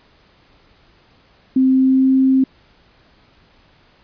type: tone with pitch glide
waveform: sine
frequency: 261.6 to 264.2 Hz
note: C4 to C4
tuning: 0 to +17 cents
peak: -10 dBFS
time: 1.56-2.44 s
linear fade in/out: 5 ms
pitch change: +17 cents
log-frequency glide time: 1.67-2.12 s
effects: pink hiss -53 dBFS RMS until 4.03 s + resampled to 11025 Hz